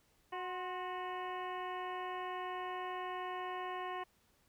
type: harmonic tone with a mistuned harmonic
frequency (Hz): 367.4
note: F#4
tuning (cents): -12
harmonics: 1 / 2 / 3 / 4 / 5 / 6 / 7 / 8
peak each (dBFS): -45 / -43 / -43 / -57 / -49 / -55 / -56 / -55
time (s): 0.32-4.04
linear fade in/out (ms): 10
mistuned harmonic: 3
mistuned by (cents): -57
effects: pink hiss -72 dBFS RMS until 4.48 s